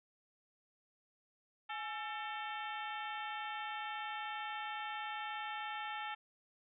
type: harmonic tone with a mistuned harmonic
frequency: 446.3 Hz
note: A4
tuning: 25 cents sharp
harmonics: 2 / 3 / 4 / 5 / 6 / 7 / 8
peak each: -43 / -46 / -47 / -50 / -51 / -51 / -56 dBFS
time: 1.69-6.15 s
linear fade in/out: 10 ms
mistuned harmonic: 2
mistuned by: -96 cents
effects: none